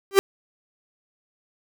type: tone with exponential growth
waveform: 45% pulse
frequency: 392 Hz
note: G4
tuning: in tune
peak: -7 dBFS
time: 0.11-0.19 s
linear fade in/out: 0 ms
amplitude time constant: 16 ms
effects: none